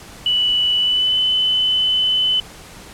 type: tone with pitch glide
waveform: sine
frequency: 2960 to 3020 Hz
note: F#7 to F#7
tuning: 0 to +35 cents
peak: -14 dBFS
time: 0.26-2.4 s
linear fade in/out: 2 ms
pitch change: +35 cents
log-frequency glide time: 0.77-1.18 s
effects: pink hiss -39 dBFS RMS until 2.93 s + low-pass 11000 Hz 12 dB/octave